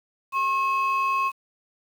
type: tone pair together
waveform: sine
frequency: 1080 / 2569 Hz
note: C#6 / E7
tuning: -45 / -45 cents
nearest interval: octave + minor third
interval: 1500 cents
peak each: -20 / -27 dBFS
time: 0.32-1.32 s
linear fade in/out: 50 ms
effects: tanh soft clip ceiling -17 dBFS + 8-bit